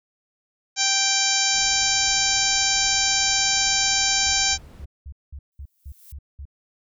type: harmonic tone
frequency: 784 Hz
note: G5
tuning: in tune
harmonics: 1 / 2 / 3 / 4 / 5 / 6 / 7 / 8 / 9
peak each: -30 / -30 / -28 / -30 / -27 / -28 / -25 / -25 / -26 dBFS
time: 0.76-4.58 s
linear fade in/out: 50 ms
type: noise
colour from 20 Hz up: brown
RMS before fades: -42 dBFS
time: 1.54-4.85 s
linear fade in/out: 5 ms
type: tone bursts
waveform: sine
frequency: 70.2 Hz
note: C#2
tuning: 22 cents sharp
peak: -33 dBFS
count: 9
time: 4.26-6.454 s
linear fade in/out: 5 ms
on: 66 ms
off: 200 ms
type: noise with exponential growth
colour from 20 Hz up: violet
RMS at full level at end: -44 dBFS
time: 5.52-6.12 s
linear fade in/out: 0 ms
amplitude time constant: 130 ms
effects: none